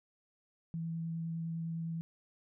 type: tone with vibrato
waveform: sine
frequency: 164.81 Hz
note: E3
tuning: in tune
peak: -35 dBFS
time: 0.74-2.01 s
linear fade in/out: 0 ms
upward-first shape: triangle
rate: 9.8 Hz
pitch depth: 11 cents each way
effects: none